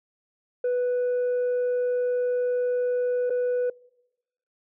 sine tone with dropouts, 493.9 Hz, B4, in tune, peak -19 dBFS, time 0.64-3.7 s, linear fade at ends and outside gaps 5 ms, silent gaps 3.298-3.303 s, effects noise-tail reverb RT60 1.0 s tail -26 dB re dry + tanh soft clip ceiling -21 dBFS

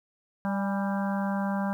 harmonic tone with a mistuned harmonic, 196.9 Hz, G3, 8 cents sharp, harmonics 1 / 3 / 4 / 5 / 6 / 7 / 8, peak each -27 / -36 / -36 / -37 / -43 / -43 / -40 dBFS, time 0.45-1.73 s, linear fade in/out 0 ms, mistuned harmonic 4, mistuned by +48 cents, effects 10-bit

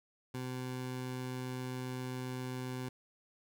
20% pulse tone, 127.5 Hz, C3, 44 cents flat, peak -33 dBFS, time 0.34-2.89 s, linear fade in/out 5 ms, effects none

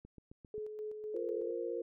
click train, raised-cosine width 3 ms, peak -39 dBFS, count 5, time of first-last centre 0.05-0.581 s, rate 7.54 Hz
sine tone with tremolo, 426.9 Hz, G#4, 48 cents sharp, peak -38 dBFS, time 0.54-1.51 s, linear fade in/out 2 ms, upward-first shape square, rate 4 Hz, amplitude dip 40%
sine chord, F suspended fourth, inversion none, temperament equal, 349.2 / 466.2 / 523.3 Hz, F4 / Bb4 / C5, 0 / 0 / 0 cents, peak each -40 / -38 / -42 dBFS, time 1.14-1.82 s, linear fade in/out 5 ms
effects none

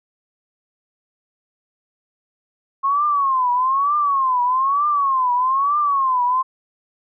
sine tone with vibrato, 1079 Hz, C#6, 47 cents flat, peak -15 dBFS, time 2.83-6.43 s, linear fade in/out 20 ms, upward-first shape triangle, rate 1.1 Hz, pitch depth 190 cents each way, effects none

